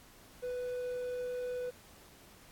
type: tone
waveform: triangle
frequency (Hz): 496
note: B4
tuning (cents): +7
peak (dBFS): -33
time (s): 0.42-1.71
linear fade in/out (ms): 20
effects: pink hiss -58 dBFS RMS until 2.51 s + AAC 64 kbps